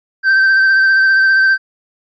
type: tone with vibrato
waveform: triangle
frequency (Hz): 1558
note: G6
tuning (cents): -11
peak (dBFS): -6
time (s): 0.23-1.58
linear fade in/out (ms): 50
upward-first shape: sine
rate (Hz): 15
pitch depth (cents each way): 20
effects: resampled to 16000 Hz